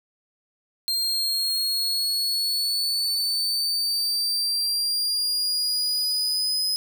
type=exponential sweep; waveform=40% pulse; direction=up; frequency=4186 to 5060 Hz; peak=-21 dBFS; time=0.88-6.76 s; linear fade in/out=0 ms; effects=none